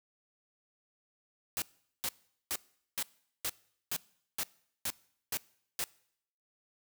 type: noise bursts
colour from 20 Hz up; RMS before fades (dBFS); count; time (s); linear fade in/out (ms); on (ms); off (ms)
white; -34; 10; 1.57-5.84; 0; 49; 420
effects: noise-tail reverb RT60 0.7 s tail -23 dB re dry